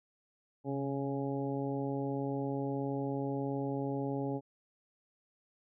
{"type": "harmonic tone with a mistuned harmonic", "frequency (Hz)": 138.59, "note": "C#3", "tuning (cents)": 0, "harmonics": [1, 2, 3, 4, 5, 6], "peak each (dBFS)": [-38, -36, -39, -42, -48, -44], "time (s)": [0.64, 4.41], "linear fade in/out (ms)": 50, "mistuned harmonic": 1, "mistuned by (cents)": -40, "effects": []}